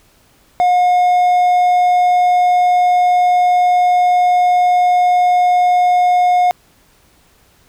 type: tone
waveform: triangle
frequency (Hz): 719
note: F#5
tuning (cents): -50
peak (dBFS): -7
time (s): 0.6-6.51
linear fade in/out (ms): 0
effects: pink hiss -52 dBFS RMS until 7.68 s